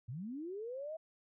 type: linear sweep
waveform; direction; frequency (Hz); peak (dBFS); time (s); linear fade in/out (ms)
sine; up; 105.2 to 653; -40; 0.08-0.97; 10
effects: none